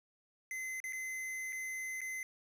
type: tone with dropouts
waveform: square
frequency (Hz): 2051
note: C7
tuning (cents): -35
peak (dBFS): -39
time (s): 0.51-2.23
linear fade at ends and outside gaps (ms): 1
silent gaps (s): 0.802-0.84 / 0.925-0.931 / 1.524-1.528 / 2.007-2.015
effects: resampled to 32000 Hz + 11-bit